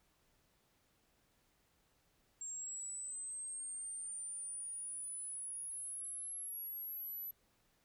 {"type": "linear sweep", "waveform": "sine", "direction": "up", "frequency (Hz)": [7420, 12000], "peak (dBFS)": -40, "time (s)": [2.41, 7.31], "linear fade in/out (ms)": 5, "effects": ["tanh soft clip ceiling -40 dBFS", "pink hiss -75 dBFS RMS until 7.84 s"]}